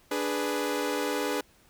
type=chord; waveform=sawtooth; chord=G# diminished; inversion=second; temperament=equal; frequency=293.7 / 415.3 / 493.9 Hz; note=D4 / G#4 / B4; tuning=0 / 0 / 0 cents; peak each=-28 dBFS; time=0.11-1.41 s; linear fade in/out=5 ms; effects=pink hiss -61 dBFS RMS until 1.69 s